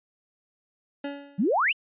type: tone with exponential decay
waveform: 25% pulse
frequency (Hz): 283.2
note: C#4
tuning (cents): +37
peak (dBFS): -25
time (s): 1.04-1.55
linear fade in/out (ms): 5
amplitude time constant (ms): 110
type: exponential sweep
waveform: sine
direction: up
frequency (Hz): 168.2 to 3136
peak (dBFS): -20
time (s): 1.38-1.73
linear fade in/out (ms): 20
effects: resampled to 8000 Hz